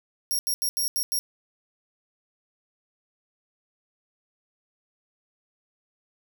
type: tone bursts at uneven times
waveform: 15% pulse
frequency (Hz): 5588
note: F8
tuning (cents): 0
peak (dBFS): -18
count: 6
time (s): 0.31-0.39 / 0.47-0.54 / 0.62-0.69 / 0.77-0.88 / 0.96-1.03 / 1.12-1.19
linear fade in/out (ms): 0
effects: none